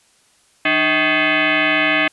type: tone with frequency modulation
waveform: sine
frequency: 168.3 Hz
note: E3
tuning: 36 cents sharp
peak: -13 dBFS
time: 0.65-2.08 s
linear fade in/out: 5 ms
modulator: 470 Hz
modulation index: 5.7
effects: white hiss -56 dBFS RMS until 2.12 s + resampled to 24000 Hz